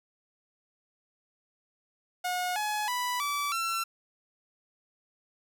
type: tone with pitch steps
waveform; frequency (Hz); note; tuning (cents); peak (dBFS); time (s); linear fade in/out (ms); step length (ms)
sawtooth; 723 / 845 / 987.6 / 1154.3 / 1349.2; F#5 / G#5 / B5 / D6 / E6; -40 / +30 / 0 / -30 / +40; -25; 2.24-3.84; 10; 320
effects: none